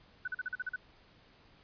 sine tone bursts, 1496 Hz, F#6, 19 cents sharp, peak -33 dBFS, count 8, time 0.25-0.761 s, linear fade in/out 5 ms, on 28 ms, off 41 ms, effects pink hiss -62 dBFS RMS until 1.63 s + resampled to 11025 Hz

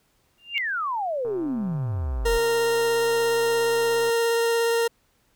sine tone with exponential growth, 2796 Hz, F7, 1 cent sharp, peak -21 dBFS, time 0.38-0.58 s, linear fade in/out 0 ms, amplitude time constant 42 ms
sine exponential sweep, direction down, 2364 to 36.71 Hz, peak -24 dBFS, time 0.54-2.39 s, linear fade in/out 20 ms
click train, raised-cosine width 1 ms, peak -28 dBFS, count 371, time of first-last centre 1.25-4.096 s, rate 130 Hz
40% pulse tone with vibrato, 463.5 Hz, A#4, 10 cents flat, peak -19 dBFS, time 2.25-4.88 s, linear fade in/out 10 ms, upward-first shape sine, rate 17 Hz, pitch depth 8 cents each way
effects pink hiss -66 dBFS RMS until 5.35 s

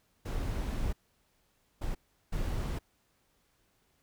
brown noise bursts at uneven times, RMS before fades -33 dBFS, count 3, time 0.25-0.93 / 1.81-1.95 / 2.32-2.79 s, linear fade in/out 10 ms, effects pink hiss -72 dBFS RMS until 4.02 s

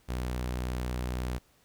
sawtooth tone, 61.9 Hz, B1, 5 cents sharp, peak -27 dBFS, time 0.08-1.39 s, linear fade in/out 20 ms, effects pink hiss -65 dBFS RMS until 1.64 s

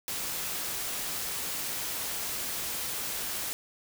white noise, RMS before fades -34 dBFS, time 0.08-3.53 s, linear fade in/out 0 ms, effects none

